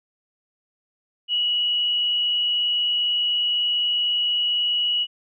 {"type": "tone with frequency modulation", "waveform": "sine", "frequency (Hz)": 2921, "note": "F#7", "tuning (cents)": -23, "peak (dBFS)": -19, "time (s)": [1.28, 5.07], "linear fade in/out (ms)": 50, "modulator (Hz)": 89.3, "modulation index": 0.38, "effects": []}